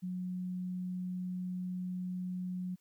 sine tone, 182 Hz, F#3, 28 cents flat, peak -35 dBFS, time 0.02-2.76 s, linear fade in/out 20 ms, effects white hiss -75 dBFS RMS until 2.8 s

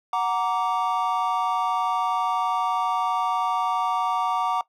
triangle chord, Gb augmented, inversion none, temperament equal with one note detuned, 740 / 932.3 / 1164.5 Hz, Gb5 / Bb5 / D6, 0 / 0 / -15 cents, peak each -24 dBFS, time 0.13-4.61 s, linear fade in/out 2 ms, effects noise-tail reverb RT60 0.1 s tail -18 dB re dry

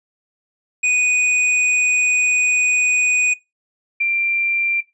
square / sine tone pair in turn, 2481 / 2368 Hz, D#7 / D7, -6 / +14 cents, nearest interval minor second, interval 80 cents, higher first, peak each -15 dBFS, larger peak neither, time 0.83-3.34 / 4-4.81 s, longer first, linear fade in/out 10 ms, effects noise-tail reverb RT60 0.2 s tail -19 dB re dry + resampled to 22050 Hz

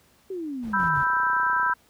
sine exponential sweep, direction down, 392.7 to 133.7 Hz, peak -29 dBFS, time 0.3-1.02 s, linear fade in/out 5 ms
brown noise bursts, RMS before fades -38 dBFS, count 3, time 0.62-1.056 s, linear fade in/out 20 ms, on 120 ms, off 38 ms
sine chord, E minor, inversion second, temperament equal, 987.8 / 1318.5 / 1568 Hz, B5 / E6 / G6, 0 / 0 / 0 cents, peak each -24 / -26 / -24 dBFS, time 0.73-1.74 s, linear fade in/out 10 ms
click train, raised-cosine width 1 ms, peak -29 dBFS, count 29, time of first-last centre 0.77-1.697 s, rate 30.2 Hz
effects pink hiss -60 dBFS RMS until 1.89 s + high-pass 60 Hz 12 dB/octave

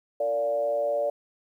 sine tone with frequency modulation, 579 Hz, D5, 25 cents flat, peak -23 dBFS, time 0.2-1.1 s, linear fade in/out 5 ms, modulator 124 Hz, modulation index 0.65, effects 10-bit

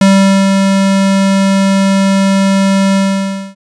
square tone with ADSR envelope, 194.7 Hz, G3, 12 cents flat, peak -4 dBFS, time 0.01-3.55 s, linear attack 4 ms, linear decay 460 ms, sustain -4 dB, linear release 590 ms, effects resampled to 22050 Hz

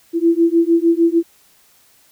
sine beating tone pair, 331.9 / 338.5 Hz, E4 / E4, +12 / +46 cents, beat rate 6.6 Hz, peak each -14 dBFS, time 0.13-1.23 s, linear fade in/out 50 ms, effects white hiss -53 dBFS RMS until 2.11 s

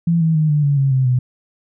sine tone with pitch steps, 168.4 / 161.54 / 154.96 / 148.65 / 142.59 / 136.78 / 131.21 / 125.87 Hz, E3 / E3 / D#3 / D3 / C#3 / C#3 / C3 / B2, +37 / -35 / -7 / +21 / +49 / -23 / +5 / +33 cents, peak -12 dBFS, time 0.07-1.19 s, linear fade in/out 5 ms, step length 140 ms, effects none

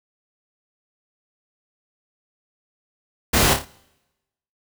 pink noise with echo, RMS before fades -17 dBFS, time 3.33-3.54 s, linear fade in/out 10 ms, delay 28 ms, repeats 4, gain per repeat -6 dB, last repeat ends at 3.652 s, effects noise-tail reverb RT60 1.0 s tail -25 dB re dry

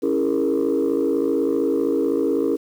sine chord, A# half-diminished seventh, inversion first, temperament equal with one note detuned, 277.2 / 329.6 / 410.5 / 466.2 Hz, C#4 / E4 / G#4 / A#4, 0 / 0 / -20 / 0 cents, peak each -22 dBFS, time 0.02-2.57 s, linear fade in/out 20 ms, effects tanh soft clip ceiling -12 dBFS + 8-bit

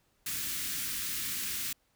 white band-stop noise, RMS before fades -35 dBFS, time 0.26-1.73 s, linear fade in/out 5 ms, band 320 to 1400 Hz, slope 24 dB/octave, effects pink hiss -72 dBFS RMS until 1.95 s

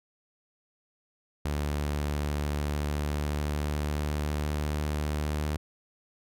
sawtooth tone with pitch glide, 73.42 to 75.14 Hz, D2 to D2, 0 to +40 cents, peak -24 dBFS, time 1.45-5.57 s, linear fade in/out 5 ms, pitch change +40 cents, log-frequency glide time 2.38-5.38 s, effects none

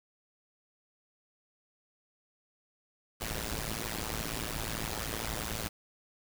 pink noise with amplitude modulation, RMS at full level -32 dBFS, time 3.2-5.69 s, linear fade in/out 20 ms, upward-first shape sine, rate 111 Hz, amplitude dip 100%, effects none

